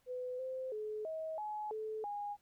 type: tone with pitch steps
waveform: sine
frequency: 502 / 519 / 427.8 / 637 / 847 / 434.8 / 821 Hz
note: B4 / C5 / A4 / D#5 / G#5 / A4 / G#5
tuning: +28 / -14 / -49 / +41 / +34 / -21 / -20 cents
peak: -38 dBFS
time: 0.06-2.37 s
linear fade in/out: 50 ms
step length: 330 ms
effects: pink hiss -75 dBFS RMS until 2.41 s